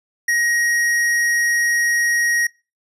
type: tone with hard clipping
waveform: sine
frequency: 1886 Hz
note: A#6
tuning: 20 cents sharp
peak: -17 dBFS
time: 0.28-2.47 s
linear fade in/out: 5 ms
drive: 14 dB
effects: noise-tail reverb RT60 0.3 s tail -24 dB re dry + resampled to 32000 Hz